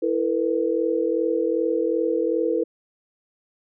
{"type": "chord", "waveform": "sine", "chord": "E suspended fourth", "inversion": "none", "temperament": "equal with one note detuned", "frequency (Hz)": [329.6, 451.3, 493.9], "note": ["E4", "A4", "B4"], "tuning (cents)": [0, 44, 0], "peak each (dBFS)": -24, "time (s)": [0.02, 2.64], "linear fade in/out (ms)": 10, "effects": []}